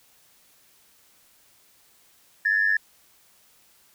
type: tone pair together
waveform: sine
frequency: 1695.6 / 1794 Hz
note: G#6 / A6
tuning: +35 / +33 cents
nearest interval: minor second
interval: 98 cents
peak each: -21 dBFS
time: 2.45-2.77 s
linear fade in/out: 5 ms
effects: tanh soft clip ceiling -12 dBFS + white hiss -59 dBFS RMS until 3.94 s